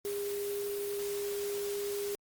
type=tone in noise; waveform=sine; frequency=406.1 Hz; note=G#4; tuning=39 cents flat; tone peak=-33 dBFS; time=0.05-2.15 s; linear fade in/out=0 ms; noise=white; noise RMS=-43 dBFS; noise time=0.05-2.15 s; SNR=+7 dB; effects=Opus 24 kbps